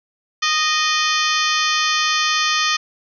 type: harmonic tone with a mistuned harmonic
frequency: 619 Hz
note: D#5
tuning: 9 cents flat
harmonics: 2 / 3 / 4 / 5 / 6 / 7 / 8 / 9 / 10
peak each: -21 / -23 / -24 / -25 / -26 / -26 / -27 / -28 / -28 dBFS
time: 0.42-2.77 s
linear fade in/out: 10 ms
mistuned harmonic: 6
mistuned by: -100 cents
effects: none

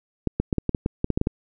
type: clicks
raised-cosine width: 3 ms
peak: -8 dBFS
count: 12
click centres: 0.273 / 0.4 / 0.528 / 0.583 / 0.693 / 0.748 / 0.861 / 1.044 / 1.103 / 1.175 / 1.214 / 1.271 s
effects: none

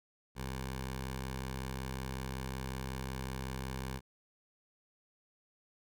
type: tone with notch filter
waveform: 10% pulse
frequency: 65.41 Hz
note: C2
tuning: in tune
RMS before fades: -40 dBFS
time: 0.35-4.01 s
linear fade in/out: 50 ms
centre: 300 Hz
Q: 1.4
effects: none

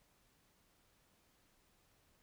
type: silence
effects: pink hiss -73 dBFS RMS until 2.22 s

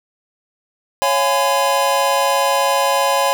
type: chord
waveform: square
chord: C# dominant seventh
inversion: none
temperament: equal with one note detuned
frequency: 554.4 / 698.5 / 830.6 / 1013.8 Hz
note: C#5 / E#5 / G#5 / B5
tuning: 0 / 0 / 0 / +45 cents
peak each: -19 / -24 / -21 / -19 dBFS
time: 1.02-3.33 s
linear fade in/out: 0 ms
effects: none

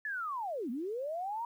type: linear two-way sweep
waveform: sine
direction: down then up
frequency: 1759 to 220 to 960 Hz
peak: -34 dBFS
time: 0.05-1.45 s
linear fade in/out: 2 ms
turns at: 0.7 s
effects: 11-bit

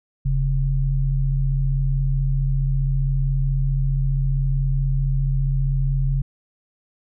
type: tone pair together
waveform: sine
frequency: 40.37 / 135.8 Hz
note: E1 / C#3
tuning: -35 / -35 cents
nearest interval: octave + major sixth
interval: 2100 cents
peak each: -20 dBFS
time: 0.25-6.22 s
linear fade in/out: 10 ms
effects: none

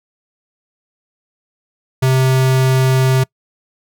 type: tone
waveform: square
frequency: 130.9 Hz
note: C3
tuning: 1 cent sharp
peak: -11 dBFS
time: 2.02-3.24 s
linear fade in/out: 10 ms
effects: noise-tail reverb RT60 0.1 s tail -25 dB re dry

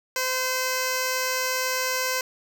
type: tone with notch filter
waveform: 5% pulse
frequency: 514 Hz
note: C5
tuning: 31 cents flat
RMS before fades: -26 dBFS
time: 0.16-2.21 s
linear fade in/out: 2 ms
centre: 3500 Hz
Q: 1.7
effects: none

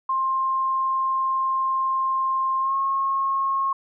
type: tone with pitch glide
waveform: sine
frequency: 1058 to 1084 Hz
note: C6 to C#6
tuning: +19 to -39 cents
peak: -20 dBFS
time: 0.09-3.73 s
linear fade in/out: 5 ms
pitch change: +42 cents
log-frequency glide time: 2.6-2.75 s
effects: none

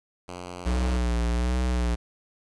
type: tone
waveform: 5% pulse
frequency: 89.2 Hz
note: F2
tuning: 37 cents sharp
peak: -25 dBFS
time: 0.28-0.97 s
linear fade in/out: 5 ms
type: tone with vibrato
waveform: square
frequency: 60.4 Hz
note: B1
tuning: 38 cents flat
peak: -23 dBFS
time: 0.65-1.96 s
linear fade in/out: 20 ms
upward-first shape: sine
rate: 1.3 Hz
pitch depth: 59 cents each way
effects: resampled to 22050 Hz + 9-bit

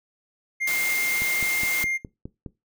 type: tone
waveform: triangle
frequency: 2114 Hz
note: C7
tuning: 17 cents sharp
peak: -22 dBFS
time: 0.6-1.98 s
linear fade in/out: 20 ms
type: high-pass noise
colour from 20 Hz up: white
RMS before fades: -30 dBFS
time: 0.67-1.84 s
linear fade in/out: 5 ms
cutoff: 180 Hz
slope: 12 dB/octave
type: click train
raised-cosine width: 3 ms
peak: -22 dBFS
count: 7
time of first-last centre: 1.22-2.462 s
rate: 4.83 Hz
effects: noise-tail reverb RT60 0.2 s tail -18 dB re dry

